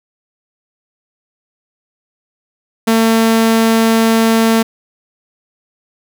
sawtooth tone, 225 Hz, A3, 39 cents sharp, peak -5 dBFS, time 2.87-4.63 s, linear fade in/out 10 ms, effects none

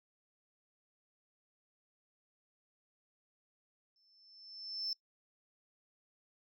sine tone with exponential growth, 5300 Hz, E8, 9 cents sharp, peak -32 dBFS, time 3.96-4.93 s, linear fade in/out 1 ms, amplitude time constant 210 ms, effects noise-tail reverb RT60 0.1 s tail -23 dB re dry + tanh soft clip ceiling -30 dBFS

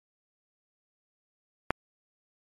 click, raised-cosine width 0.5 ms, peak -8 dBFS, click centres 1.706 s, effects MP3 96 kbps

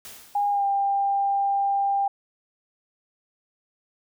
white noise with exponential decay, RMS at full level -39 dBFS, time 0.05-0.84 s, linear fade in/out 0 ms, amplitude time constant 170 ms
sine tone with pitch glide, 815 to 795.5 Hz, G#5 to G5, -33 to +25 cents, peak -20 dBFS, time 0.35-2.08 s, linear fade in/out 5 ms, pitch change -42 cents, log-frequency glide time 0.5-0.65 s
effects none

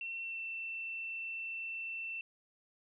sine tone with pitch glide, 2709 to 2683 Hz, E7 to E7, +47 to +30 cents, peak -38 dBFS, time 0.01-2.21 s, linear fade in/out 2 ms, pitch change -17 cents, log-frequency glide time 0.21-0.41 s, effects none

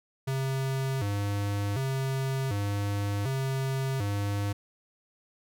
square tone with vibrato, 116.54 Hz, A#2, in tune, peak -28 dBFS, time 0.27-4.53 s, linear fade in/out 10 ms, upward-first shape square, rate 0.67 Hz, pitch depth 240 cents each way, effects none

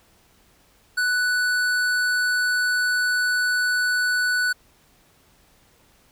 sine tone with hard clipping, 1485 Hz, F#6, 6 cents sharp, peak -21 dBFS, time 0.97-4.53 s, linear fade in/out 10 ms, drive 13 dB, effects pink hiss -58 dBFS RMS until 6.11 s

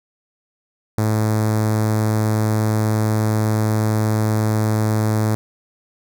sawtooth tone with notch filter, 108.3 Hz, A2, 27 cents flat, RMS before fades -18 dBFS, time 0.98-5.35 s, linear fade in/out 0 ms, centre 2900 Hz, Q 0.72, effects none

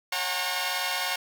10% pulse tone cluster, 551 / 725 / 797 / 917 / 1082 Hz, C#5 / F#5 / G5 / A#5 / C#6, -11 / -35 / +28 / -29 / -42 cents, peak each -29 / -23 / -28 / -24 / -25 dBFS, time 0.12-1.16 s, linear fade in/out 5 ms, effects none

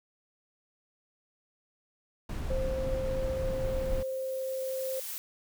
brown noise, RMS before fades -33 dBFS, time 2.29-4.03 s, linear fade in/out 5 ms
blue noise with exponential growth, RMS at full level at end -37 dBFS, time 2.42-5.18 s, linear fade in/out 0 ms, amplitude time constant 600 ms
sine tone, 526 Hz, C5, 9 cents sharp, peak -31 dBFS, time 2.5-5 s, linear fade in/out 5 ms
effects none

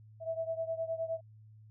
sine beating tone pair, 651 / 660.7 Hz, E5 / E5, -22 / +4 cents, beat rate 9.7 Hz, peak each -35 / -38 dBFS, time 0.2-1.21 s, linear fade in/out 50 ms, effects added 108 Hz sine -53 dBFS peak until 1.7 s

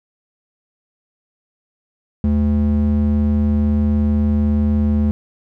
triangle ring-modulated tone, 146.83 Hz, D3, in tune, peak -8 dBFS, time 2.24-5.11 s, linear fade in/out 0 ms, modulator 68.1 Hz, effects none

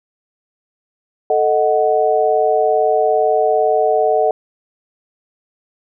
sine chord, D# diminished, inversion second, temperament equal, 440 / 622.3 / 740 Hz, A4 / D#5 / F#5, 0 / 0 / 0 cents, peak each -16 dBFS, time 1.3-4.31 s, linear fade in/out 2 ms, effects none

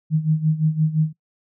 sine tone with tremolo, 156.3 Hz, D#3, 8 cents sharp, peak -13 dBFS, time 0.1-1.13 s, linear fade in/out 50 ms, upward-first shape sine, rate 5.8 Hz, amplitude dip 80%, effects noise-tail reverb RT60 0.1 s tail -21 dB re dry

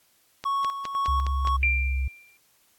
click train, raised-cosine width 0.2 ms, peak -17 dBFS, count 6, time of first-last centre 0.44-1.473 s, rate 4.84 Hz
triangle tone with tremolo, 1107 Hz, C#6, 3 cents flat, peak -21 dBFS, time 0.45-1.57 s, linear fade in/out 10 ms, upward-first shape square, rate 2 Hz, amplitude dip 60%
sine tone with pitch glide, 68 to 66.18 Hz, C#2 to C2, -33 to +20 cents, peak -23 dBFS, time 1.08-2.08 s, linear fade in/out 5 ms, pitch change -47 cents, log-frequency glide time 1.19-1.71 s
sine tone with exponential decay, 2370 Hz, D7, 15 cents sharp, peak -18 dBFS, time 1.63-2.37 s, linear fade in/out 1 ms, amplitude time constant 160 ms
effects white hiss -63 dBFS RMS until 2.78 s + AAC 64 kbps

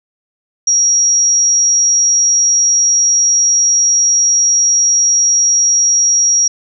sine tone, 5670 Hz, F8, 25 cents sharp, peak -8 dBFS, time 0.67-6.48 s, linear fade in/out 5 ms, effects none

